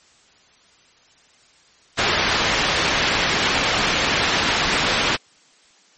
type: low-pass noise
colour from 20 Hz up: white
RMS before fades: -20 dBFS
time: 1.97-5.17 s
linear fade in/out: 20 ms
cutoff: 3300 Hz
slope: 12 dB/octave
effects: white hiss -54 dBFS RMS until 5.97 s + MP3 32 kbps